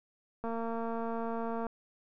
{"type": "click train", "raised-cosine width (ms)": 1, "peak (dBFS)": -24, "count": 282, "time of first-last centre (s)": [0.44, 1.667], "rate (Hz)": 229, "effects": []}